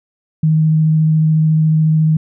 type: tone with vibrato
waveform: sine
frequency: 157 Hz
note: D#3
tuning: 16 cents sharp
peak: -9 dBFS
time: 0.43-2.17 s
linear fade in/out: 5 ms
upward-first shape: triangle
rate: 14 Hz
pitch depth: 12 cents each way
effects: none